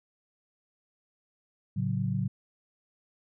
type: chord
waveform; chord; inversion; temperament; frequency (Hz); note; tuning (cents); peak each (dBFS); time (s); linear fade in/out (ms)
sine; F# minor; first; just; 111 / 138.75 / 185; A2 / C#3 / F#3; +16 / +2 / 0; -31; 1.76-2.28; 10
effects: none